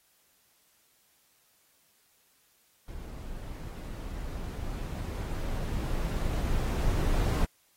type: noise with level ramp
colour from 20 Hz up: brown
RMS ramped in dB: -42 to -25 dBFS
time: 2.88-7.45 s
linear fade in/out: 2 ms
effects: white hiss -67 dBFS RMS until 7.76 s + AAC 48 kbps